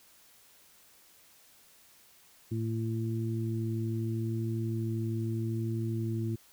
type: harmonic tone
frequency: 112.6 Hz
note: A2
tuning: 40 cents sharp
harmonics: 1 / 2 / 3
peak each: -31 / -37 / -37 dBFS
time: 2.51-6.36 s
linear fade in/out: 10 ms
effects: white hiss -60 dBFS RMS until 6.52 s